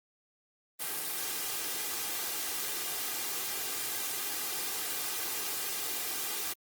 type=noise with comb filter; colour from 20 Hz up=white; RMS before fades=-35 dBFS; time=0.79-6.54 s; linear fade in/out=20 ms; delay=2.5 ms; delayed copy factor=+0.5; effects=high-pass 150 Hz 12 dB/octave + Opus 32 kbps